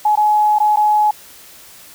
sine tone with dropouts, 845 Hz, G#5, 30 cents sharp, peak -10 dBFS, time 0.05-1.11 s, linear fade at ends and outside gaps 5 ms, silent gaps 0.156-0.173 / 0.586-0.601 / 0.761-0.77 s, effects white hiss -41 dBFS RMS until 1.94 s

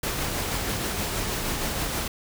pink noise with tremolo, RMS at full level -27 dBFS, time 0.03-2.08 s, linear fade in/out 5 ms, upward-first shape triangle, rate 6.3 Hz, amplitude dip 30%, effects none

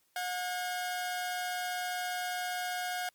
sawtooth tone pair together, 723 / 1623 Hz, F#5 / G#6, -40 / -40 cents, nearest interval octave + major second, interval 1400 cents, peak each -30 / -36 dBFS, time 0.16-3.09 s, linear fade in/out 2 ms, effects white hiss -72 dBFS RMS until 3.14 s + MP3 96 kbps

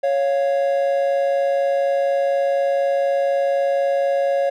triangle tone pair together, 554.4 / 698.5 Hz, C#5 / F5, 0 / 0 cents, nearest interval major third, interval 400 cents, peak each -15 / -22 dBFS, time 0.03-4.5 s, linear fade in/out 10 ms, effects none

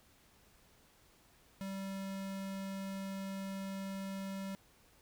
square tone, 194.1 Hz, G3, 17 cents flat, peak -40 dBFS, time 1.61-4.55 s, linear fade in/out 0 ms, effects pink hiss -66 dBFS RMS until 5.01 s

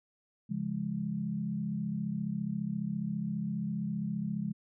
sine chord, Db major, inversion none, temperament equal with one note detuned, 138.59 / 172.91 / 207.7 Hz, Db3 / F3 / Ab3, 0 / -17 / 0 cents, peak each -39 / -36 / -34 dBFS, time 0.49-4.53 s, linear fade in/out 20 ms, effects none

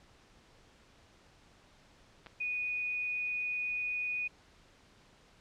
clicks, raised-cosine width 0.3 ms, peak -34 / -32 dBFS, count 2, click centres 2.262 / 2.268 s
sine tone, 2473 Hz, D#7, 11 cents flat, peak -32 dBFS, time 2.4-4.28 s, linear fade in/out 10 ms
effects pink hiss -62 dBFS RMS until 5.4 s + low-pass 6000 Hz 12 dB/octave

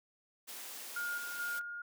white noise, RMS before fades -46 dBFS, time 0.47-1.6 s, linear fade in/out 20 ms
sine tone with tremolo, 1422 Hz, F6, 31 cents sharp, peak -35 dBFS, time 0.96-1.82 s, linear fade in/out 5 ms, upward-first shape square, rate 2.3 Hz, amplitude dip 45%
effects high-pass 300 Hz 12 dB/octave

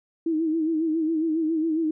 sine tone with vibrato, 320 Hz, D#4, 49 cents sharp, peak -21 dBFS, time 0.26-1.91 s, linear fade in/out 5 ms, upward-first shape sine, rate 7.3 Hz, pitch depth 68 cents each way, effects none

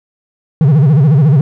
triangle tone with vibrato, 145.5 Hz, D3, 16 cents flat, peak -3 dBFS, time 0.61-1.41 s, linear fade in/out 2 ms, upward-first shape sine, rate 14 Hz, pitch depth 210 cents each way, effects none

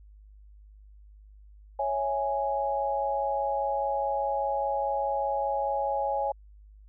sine chord, C# minor, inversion none, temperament equal, 554.4 / 659.3 / 830.6 Hz, C#5 / E5 / G#5, 0 / 0 / 0 cents, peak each -30 / -34 / -28 dBFS, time 1.79-6.32 s, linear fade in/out 5 ms, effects added 51 Hz sine -49 dBFS peak until 6.88 s

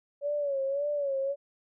sine tone with vibrato, 563 Hz, C#5, 27 cents sharp, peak -27 dBFS, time 0.21-1.36 s, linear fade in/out 50 ms, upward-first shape sine, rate 1.8 Hz, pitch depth 78 cents each way, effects none

